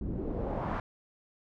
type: noise with low-pass filter sweep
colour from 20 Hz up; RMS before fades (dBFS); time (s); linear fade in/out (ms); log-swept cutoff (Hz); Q
pink; -34; 0.01-0.8; 2; 240 to 1300; 1.7
effects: none